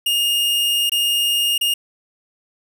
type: tone with dropouts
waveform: 45% pulse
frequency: 2840 Hz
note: F7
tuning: 28 cents sharp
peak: -16 dBFS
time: 0.06-1.74 s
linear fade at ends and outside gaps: 5 ms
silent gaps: 0.896-0.918 / 1.58-1.611 s
effects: none